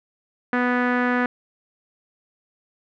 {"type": "tone with low-pass filter", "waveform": "sawtooth", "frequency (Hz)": 246.9, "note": "B3", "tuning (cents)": 0, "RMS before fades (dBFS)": -21, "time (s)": [0.53, 1.26], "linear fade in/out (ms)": 2, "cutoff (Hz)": 1700, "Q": 3.5, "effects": []}